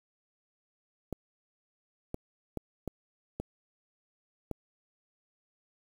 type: clicks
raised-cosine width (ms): 2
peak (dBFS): -21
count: 6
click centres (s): 1.127 / 2.144 / 2.573 / 2.877 / 3.4 / 4.513
effects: 8-bit